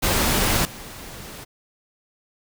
pink noise with level steps, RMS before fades -20 / -38 dBFS, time 0.02-1.45 s, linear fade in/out 20 ms, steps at 0.65 s, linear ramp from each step 2 ms, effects none

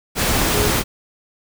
sine tone in noise, 417.7 Hz, G#4, 10 cents sharp, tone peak -21 dBFS, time 0.51-0.72 s, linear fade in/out 50 ms, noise pink, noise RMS -18 dBFS, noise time 0.15-0.84 s, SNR -6 dB, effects none

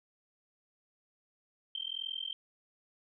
sine tone with amplitude modulation, 3136 Hz, G7, in tune, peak -32 dBFS, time 1.75-2.33 s, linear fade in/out 2 ms, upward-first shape sine, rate 41.9 Hz, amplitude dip 100%, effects none

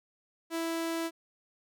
sawtooth tone, 330 Hz, E4, 2 cents sharp, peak -27 dBFS, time 0.5-1.11 s, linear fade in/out 50 ms, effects none

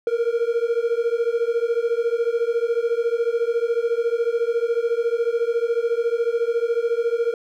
triangle beating tone pair, 460.8 / 474.8 Hz, A#4 / A#4, -20 / +32 cents, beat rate 14 Hz, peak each -20 dBFS, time 0.07-7.34 s, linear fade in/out 2 ms, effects none

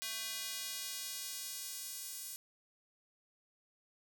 square tone with high-pass filter sweep, 222.5 Hz, A3, 20 cents sharp, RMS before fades -43 dBFS, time 0.02-2.36 s, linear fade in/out 0 ms, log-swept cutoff 3000 to 7600 Hz, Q 0.8, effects none

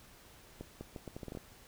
accelerating click train, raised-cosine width 2 ms, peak -29 dBFS, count 10, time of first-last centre 0.61-1.373 s, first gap 200 ms, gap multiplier 0.76, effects pink hiss -58 dBFS RMS until 1.67 s

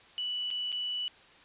sine tone with dropouts, 2960 Hz, F#7, in tune, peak -31 dBFS, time 0.18-1.08 s, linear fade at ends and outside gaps 0 ms, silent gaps 0.504-0.511 / 0.719-0.726 s, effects white hiss -56 dBFS RMS until 1.44 s + resampled to 8000 Hz

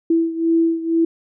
sine beating tone pair, 329.6 / 331.7 Hz, E4 / E4, 0 / +11 cents, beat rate 2.1 Hz, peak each -16 / -20 dBFS, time 0.1-1.05 s, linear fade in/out 5 ms, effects none

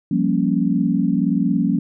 sine chord, G half-diminished seventh, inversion third, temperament equal, 174.61 / 196 / 233.1 / 277.2 Hz, F3 / G3 / Bb3 / Db4, 0 / 0 / 0 / 0 cents, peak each -21 dBFS, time 0.11-1.79 s, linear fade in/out 5 ms, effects none

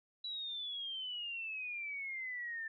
sine exponential sweep, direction down, 3950 to 1776 Hz, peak -39 dBFS, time 0.24-2.68 s, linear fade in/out 5 ms, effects none

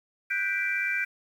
sine chord, G major seventh, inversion third, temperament equal with one note detuned, 1480 / 1576.2 / 1975.5 / 2349 Hz, F#6 / G6 / B6 / D7, 0 / +9 / 0 / 0 cents, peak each -34 / -30 / -33 / -28 dBFS, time 0.3-1.05 s, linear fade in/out 10 ms, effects tanh soft clip ceiling -15 dBFS + 9-bit

